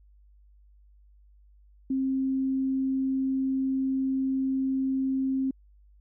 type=tone; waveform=sine; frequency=265.7 Hz; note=C4; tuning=27 cents sharp; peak=-24 dBFS; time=1.9-5.51 s; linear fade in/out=5 ms; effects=added 50 Hz sine -54 dBFS peak until 6 s